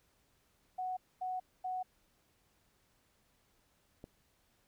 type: tone bursts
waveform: sine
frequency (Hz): 740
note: F#5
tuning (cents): 0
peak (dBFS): -35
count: 3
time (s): 0.78-1.83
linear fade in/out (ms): 10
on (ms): 190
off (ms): 240
type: click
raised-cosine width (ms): 2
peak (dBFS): -34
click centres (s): 4.041
effects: pink hiss -73 dBFS RMS until 4.67 s